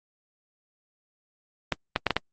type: clicks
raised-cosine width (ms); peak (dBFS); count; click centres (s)
0.3; -6; 5; 1.723 / 1.961 / 2.067 / 2.107 / 2.166
effects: Opus 24 kbps